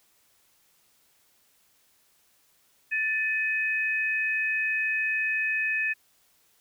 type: tone pair together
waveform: sine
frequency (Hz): 1761 / 2527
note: A6 / D#7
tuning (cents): +1 / +26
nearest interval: tritone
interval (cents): 625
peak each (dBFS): -27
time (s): 2.91-5.94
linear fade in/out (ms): 20
effects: white hiss -65 dBFS RMS until 6.6 s